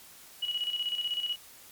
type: tone with tremolo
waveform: sine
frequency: 2919 Hz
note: F#7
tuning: 24 cents flat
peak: -27 dBFS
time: 0.42-1.36 s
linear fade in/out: 10 ms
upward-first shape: square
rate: 16 Hz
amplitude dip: 60%
effects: white hiss -52 dBFS RMS until 1.71 s + MP3 96 kbps